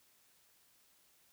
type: silence
effects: white hiss -69 dBFS RMS until 1.32 s